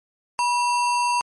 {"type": "tone with sample-and-hold", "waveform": "sine", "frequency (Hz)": 969, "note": "B5", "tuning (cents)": -33, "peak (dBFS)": -18, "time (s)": [0.39, 1.21], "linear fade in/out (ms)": 0, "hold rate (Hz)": 3675, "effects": ["MP3 48 kbps"]}